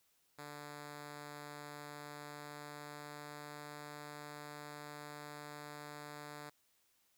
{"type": "tone with pitch glide", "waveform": "5% pulse", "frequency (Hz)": [146.83, 147.68], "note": ["D3", "D3"], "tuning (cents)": [0, 10], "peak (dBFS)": -36, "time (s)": [0.38, 6.5], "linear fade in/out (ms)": 10, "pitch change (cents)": 10, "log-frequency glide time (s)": [1.82, 3.75], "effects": ["white hiss -75 dBFS RMS until 7.17 s"]}